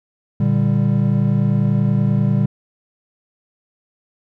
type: chord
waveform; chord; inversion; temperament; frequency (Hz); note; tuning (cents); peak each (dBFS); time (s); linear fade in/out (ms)
triangle; G minor; first; equal with one note detuned; 116.54 / 146.83 / 197.02; Bb2 / D3 / G3; 0 / 0 / +9; -16; 0.4-2.46; 5
effects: none

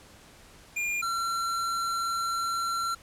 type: tone pair in turn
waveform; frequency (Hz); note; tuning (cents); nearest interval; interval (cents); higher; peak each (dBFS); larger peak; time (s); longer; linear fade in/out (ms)
square; 2409 / 1360.6; D7 / F6; +43 / -46; minor seventh; 989; first; -28; neither; 0.76-1.02 / 1.02-2.95; second; 10
effects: pink hiss -53 dBFS RMS until 3.02 s + low-pass 11000 Hz 12 dB/octave

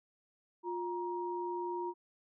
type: tone pair together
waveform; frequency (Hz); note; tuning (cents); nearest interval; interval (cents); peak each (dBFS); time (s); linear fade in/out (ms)
sine; 353.5 / 943.7; F4 / A#5; +21 / +21; octave + perfect fourth; 1700; -37 / -38; 0.63-1.94; 50
effects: none

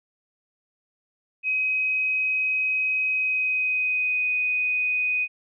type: tone with pitch glide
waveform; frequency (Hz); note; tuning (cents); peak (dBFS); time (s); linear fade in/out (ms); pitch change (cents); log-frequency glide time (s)
sine; 2529 to 2494; D#7 to D#7; +28 to +3; -21; 1.43-5.28; 50; -25; 3.09-4.3
effects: none

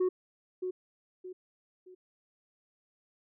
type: tone with echo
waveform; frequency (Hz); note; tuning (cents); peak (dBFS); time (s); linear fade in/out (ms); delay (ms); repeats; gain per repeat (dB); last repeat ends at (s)
sine; 367.7; F#4; -11; -22; 0-0.09; 10; 620; 3; -9; 1.95
effects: tanh soft clip ceiling -24 dBFS

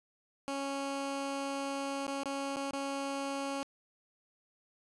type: tone with dropouts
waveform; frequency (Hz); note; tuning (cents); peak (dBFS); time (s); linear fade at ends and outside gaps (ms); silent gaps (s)
15% pulse; 276.2; C#4; -6; -28; 0.48-3.63; 0; 2.067-2.079 / 2.234-2.257 / 2.561-2.568 / 2.71-2.733
effects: resampled to 24000 Hz

